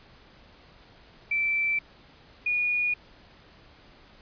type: tone pair in turn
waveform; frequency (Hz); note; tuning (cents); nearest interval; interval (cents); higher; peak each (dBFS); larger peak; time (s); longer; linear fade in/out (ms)
sine; 2331 / 2448; D7 / D#7; -14 / -29; minor second; 85; second; -23 / -23; neither; 1.31-1.79 / 2.46-2.94; neither; 5
effects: pink hiss -54 dBFS RMS until 4.21 s + resampled to 11025 Hz